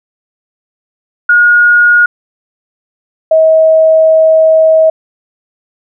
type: tone pair in turn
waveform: sine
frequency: 1438 / 638.5 Hz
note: F#6 / D#5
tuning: -50 / +45 cents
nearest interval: octave + major second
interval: 1405 cents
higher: first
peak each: -3 dBFS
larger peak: neither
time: 1.29-2.06 / 3.31-4.9 s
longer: second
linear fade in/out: 5 ms
effects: none